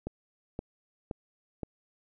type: click train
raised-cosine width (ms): 2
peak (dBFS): -21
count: 4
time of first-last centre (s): 0.07-1.633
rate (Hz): 1.92
effects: none